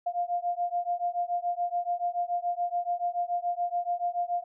sine beating tone pair, 698.5 / 705.5 Hz, F5 / F5, 0 / +17 cents, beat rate 7 Hz, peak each -30 dBFS, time 0.06-4.44 s, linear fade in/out 10 ms, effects none

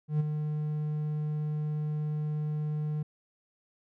triangle tone with ADSR envelope, 151.4 Hz, D#3, 47 cents flat, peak -20 dBFS, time 0.08-3.03 s, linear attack 120 ms, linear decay 18 ms, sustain -7 dB, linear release 7 ms, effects none

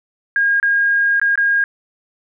sine tone with dropouts, 1625 Hz, G#6, 38 cents flat, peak -12 dBFS, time 0.36-1.64 s, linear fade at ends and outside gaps 1 ms, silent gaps 0.6-0.628 / 1.198-1.215 / 1.356-1.376 s, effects none

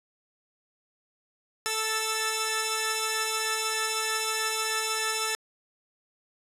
10% pulse tone cluster, 439.2 / 1324 / 1760 Hz, A4 / E6 / A6, -3 / +7 / 0 cents, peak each -23 dBFS, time 1.66-5.35 s, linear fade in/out 0 ms, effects resampled to 32000 Hz

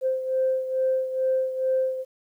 sine beating tone pair, 521 / 523.3 Hz, C5 / C5, -7 / 0 cents, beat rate 2.3 Hz, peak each -22 / -28 dBFS, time 0.01-2.05 s, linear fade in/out 50 ms, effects tanh soft clip ceiling -14 dBFS + 10-bit

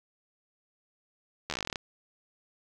slowing click train, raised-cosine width 0.2 ms, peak -15 dBFS, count 14, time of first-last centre 1.5-1.758 s, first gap 12 ms, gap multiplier 1.08, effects none

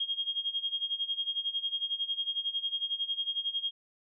sine tone with tremolo, 3249 Hz, G#7, 39 cents flat, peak -27 dBFS, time 0-3.71 s, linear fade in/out 5 ms, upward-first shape sine, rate 11 Hz, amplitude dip 85%, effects none

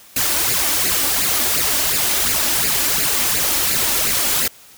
white noise with flanger, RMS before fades -18 dBFS, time 0.16-4.48 s, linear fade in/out 5 ms, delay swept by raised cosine 0.42 to 3.52 ms, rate 2.8 Hz, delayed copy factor +0.65, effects white hiss -45 dBFS RMS until 4.77 s

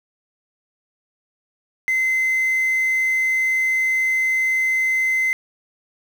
triangle tone, 2059 Hz, C7, 28 cents flat, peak -14 dBFS, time 1.88-5.33 s, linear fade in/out 0 ms, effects tanh soft clip ceiling -12 dBFS + 7-bit

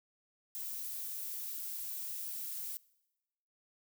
violet noise, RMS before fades -41 dBFS, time 0.55-2.77 s, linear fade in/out 0 ms, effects noise-tail reverb RT60 1.0 s tail -23 dB re dry

